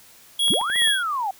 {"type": "tone with tremolo", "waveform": "square", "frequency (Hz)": 3322, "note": "G#7", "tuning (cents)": 0, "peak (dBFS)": -17, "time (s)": [0.39, 1.03], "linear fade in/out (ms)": 5, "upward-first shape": "sine", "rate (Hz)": 2.7, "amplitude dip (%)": 90}
{"type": "clicks", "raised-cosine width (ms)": 0.5, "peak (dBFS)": -21, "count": 7, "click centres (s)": [0.481, 0.538, 0.613, 0.7, 0.759, 0.819, 0.875]}
{"type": "linear two-way sweep", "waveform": "sine", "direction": "up then down", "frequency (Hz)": [130, 1997, 742], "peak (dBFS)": -22, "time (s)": [0.5, 1.31], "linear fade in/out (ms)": 5, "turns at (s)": 0.77}
{"effects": ["white hiss -50 dBFS RMS until 1.39 s"]}